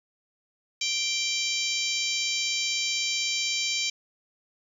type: harmonic tone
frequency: 784 Hz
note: G5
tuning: in tune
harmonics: 3 / 4 / 5 / 6 / 7 / 8 / 9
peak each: -31 / -32 / -33 / -34 / -34 / -35 / -36 dBFS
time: 0.81-3.9 s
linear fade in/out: 5 ms
effects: 9-bit